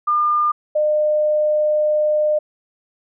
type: tone pair in turn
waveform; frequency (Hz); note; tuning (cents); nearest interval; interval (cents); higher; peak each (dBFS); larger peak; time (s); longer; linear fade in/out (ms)
sine; 1205 / 605.6; D6 / D#5; +44 / -47; octave; 1191; first; -14; neither; 0.07-0.52 / 0.75-2.39; second; 10
effects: none